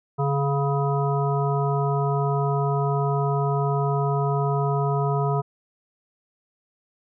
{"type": "harmonic tone with a mistuned harmonic", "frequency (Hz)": 140, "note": "C#3", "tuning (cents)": 18, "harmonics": [1, 3, 5, 7, 9], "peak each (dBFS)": [-22, -27, -29, -30, -32], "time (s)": [0.18, 5.42], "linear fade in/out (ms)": 20, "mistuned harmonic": 1, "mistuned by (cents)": 17, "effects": []}